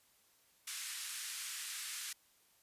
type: band-pass noise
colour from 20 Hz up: white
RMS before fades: -44 dBFS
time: 0.67-2.13 s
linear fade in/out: 5 ms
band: 1400 to 11000 Hz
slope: 24 dB/octave
effects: white hiss -70 dBFS RMS until 2.62 s + resampled to 32000 Hz